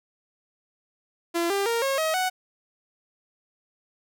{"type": "tone with pitch steps", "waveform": "sawtooth", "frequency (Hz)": [340.2, 397.6, 464.7, 543.2, 634.8, 742], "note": ["F4", "G4", "A#4", "C#5", "D#5", "F#5"], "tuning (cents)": [-45, 25, -5, -35, 35, 5], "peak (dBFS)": -19, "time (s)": [1.34, 2.3], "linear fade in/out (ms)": 20, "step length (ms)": 160, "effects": []}